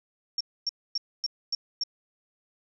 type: tone bursts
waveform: sine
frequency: 5510 Hz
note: F8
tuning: 24 cents flat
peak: -25 dBFS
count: 6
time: 0.38-1.836 s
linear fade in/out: 2 ms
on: 26 ms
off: 260 ms
effects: none